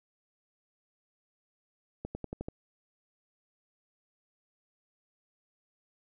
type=accelerating click train; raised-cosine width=2 ms; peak=-23 dBFS; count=6; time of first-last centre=2.05-2.485 s; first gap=100 ms; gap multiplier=0.93; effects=none